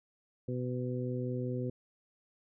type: harmonic tone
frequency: 125.2 Hz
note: B2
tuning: 24 cents sharp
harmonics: 1 / 2 / 3 / 4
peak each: -35 / -38 / -40 / -41 dBFS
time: 0.48-1.7 s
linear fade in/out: 5 ms
effects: none